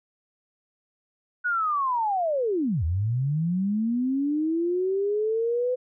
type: linear two-way sweep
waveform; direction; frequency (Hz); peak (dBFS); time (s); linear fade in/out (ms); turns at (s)
sine; down then up; 1480 to 76.4 to 508; -22; 1.44-5.76; 20; 2.84
effects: none